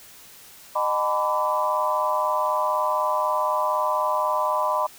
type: tone cluster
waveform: sine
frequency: 614 / 779 / 899 / 1003 / 1160 Hz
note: D#5 / G5 / A5 / B5 / D6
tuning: -23 / -11 / +37 / +26 / -22 cents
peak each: -26 / -32 / -30 / -23 / -29 dBFS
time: 0.75-4.87 s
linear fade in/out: 10 ms
effects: white hiss -47 dBFS RMS until 4.98 s